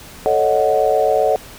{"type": "chord", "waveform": "sine", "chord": "D# half-diminished seventh", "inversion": "second", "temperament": "equal", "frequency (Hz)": [440, 554.4, 622.3, 740], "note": ["A4", "C#5", "D#5", "F#5"], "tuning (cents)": [0, 0, 0, 0], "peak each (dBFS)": -18, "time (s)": [0.26, 1.36], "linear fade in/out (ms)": 0, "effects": ["pink hiss -38 dBFS RMS until 1.58 s"]}